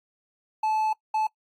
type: tone bursts at uneven times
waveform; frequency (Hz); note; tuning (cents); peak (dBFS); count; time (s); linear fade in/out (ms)
triangle; 868; A5; -24; -20; 2; 0.63-0.93 / 1.14-1.27; 5
effects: noise-tail reverb RT60 0.1 s tail -24 dB re dry + AAC 48 kbps